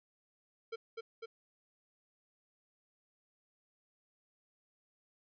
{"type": "tone with echo", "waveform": "square", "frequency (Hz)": 453.8, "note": "A#4", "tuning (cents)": -47, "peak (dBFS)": -39, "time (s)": [0.72, 0.76], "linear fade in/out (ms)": 10, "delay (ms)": 250, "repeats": 2, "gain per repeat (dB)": -2, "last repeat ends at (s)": 1.26, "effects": ["resampled to 11025 Hz"]}